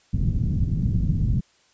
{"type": "low-pass noise", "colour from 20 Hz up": "white", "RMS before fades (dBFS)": -22, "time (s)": [0.13, 1.41], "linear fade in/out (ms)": 10, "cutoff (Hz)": 170, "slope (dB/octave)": 24, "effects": ["white hiss -60 dBFS RMS until 1.73 s", "resampled to 16000 Hz"]}